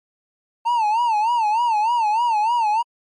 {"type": "tone with vibrato", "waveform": "triangle", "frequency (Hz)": 899, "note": "A5", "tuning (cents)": 37, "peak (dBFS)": -14, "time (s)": [0.65, 2.83], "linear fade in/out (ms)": 20, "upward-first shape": "sine", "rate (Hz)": 3.3, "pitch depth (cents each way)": 130, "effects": ["MP3 48 kbps"]}